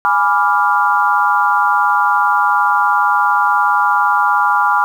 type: chord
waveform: sine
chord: G# diminished seventh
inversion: none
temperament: equal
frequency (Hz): 830.6 / 987.8 / 1174.7 / 1396.9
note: G#5 / B5 / D6 / F6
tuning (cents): 0 / 0 / 0 / 0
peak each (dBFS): -16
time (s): 0.05-4.84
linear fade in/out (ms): 0
effects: 7-bit